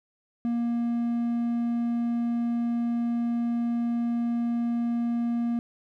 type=tone; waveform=triangle; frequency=235.8 Hz; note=A#3; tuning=20 cents sharp; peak=-22 dBFS; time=0.45-5.59 s; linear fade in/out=0 ms; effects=none